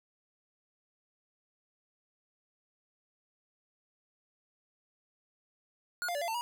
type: tone with pitch steps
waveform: square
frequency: 1441 / 700 / 578 / 685 / 895 / 959 Hz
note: F#6 / F5 / D5 / F5 / A5 / A#5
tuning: -46 / +4 / -28 / -34 / +29 / +49 cents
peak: -33 dBFS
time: 6.02-6.41 s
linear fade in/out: 0 ms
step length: 65 ms
effects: none

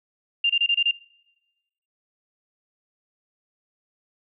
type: tone bursts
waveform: sine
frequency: 2794 Hz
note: F7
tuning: in tune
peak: -17 dBFS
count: 6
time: 0.44-0.912 s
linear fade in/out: 5 ms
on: 57 ms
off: 26 ms
effects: noise-tail reverb RT60 1.0 s tail -22 dB re dry

